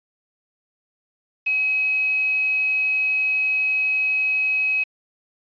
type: tone with quantisation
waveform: sine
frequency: 2548 Hz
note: D#7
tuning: 41 cents sharp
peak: -18 dBFS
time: 1.46-4.84 s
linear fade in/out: 10 ms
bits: 6
effects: resampled to 11025 Hz

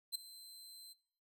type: tone with ADSR envelope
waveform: sawtooth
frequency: 4095 Hz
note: C8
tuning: 38 cents flat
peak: -31 dBFS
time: 0.12-0.94 s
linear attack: 32 ms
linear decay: 6 ms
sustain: -18 dB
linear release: 22 ms
effects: noise-tail reverb RT60 0.7 s tail -21 dB re dry

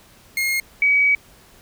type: tone pair in turn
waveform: 40% pulse / sine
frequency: 2144 / 2271 Hz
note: C7 / C#7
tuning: +42 / +41 cents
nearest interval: minor second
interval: 99 cents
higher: second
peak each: -18 / -13 dBFS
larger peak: second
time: 0.37-0.6 / 0.82-1.15 s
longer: second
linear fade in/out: 2 ms
effects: pink hiss -50 dBFS RMS until 1.61 s

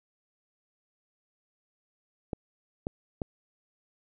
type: clicks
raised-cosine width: 2 ms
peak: -18 dBFS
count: 3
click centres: 2.332 / 2.869 / 3.218 s
effects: none

